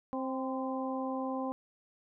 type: harmonic tone with a mistuned harmonic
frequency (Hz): 263.3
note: C4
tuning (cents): +11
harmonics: 1 / 2 / 3 / 4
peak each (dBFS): -35 / -38 / -40 / -41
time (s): 0.13-1.52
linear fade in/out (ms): 0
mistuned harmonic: 4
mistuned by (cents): -37
effects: none